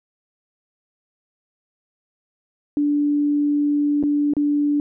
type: tone with dropouts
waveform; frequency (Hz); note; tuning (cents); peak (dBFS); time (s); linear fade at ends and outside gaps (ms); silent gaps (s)
sine; 291.7; D4; -12; -16; 2.77-4.8; 1; 4.028-4.036 / 4.336-4.367
effects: none